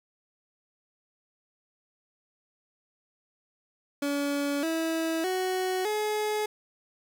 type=tone with pitch steps; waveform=30% pulse; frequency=284.8 / 325.3 / 371.5 / 424.3 Hz; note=C#4 / E4 / F#4 / G#4; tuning=+47 / -23 / +7 / +37 cents; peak=-24 dBFS; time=4.02-6.46 s; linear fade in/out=5 ms; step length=610 ms; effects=none